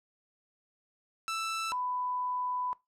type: tone pair in turn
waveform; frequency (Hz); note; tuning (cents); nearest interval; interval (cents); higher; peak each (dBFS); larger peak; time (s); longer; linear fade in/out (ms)
sawtooth / sine; 1324 / 996.5; E6 / B5; +7 / +15; perfect fourth; 492; first; -28 / -31; first; 1.28-1.72 / 1.72-2.73; second; 0
effects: noise-tail reverb RT60 0.2 s tail -20 dB re dry + low-pass 9000 Hz 12 dB/octave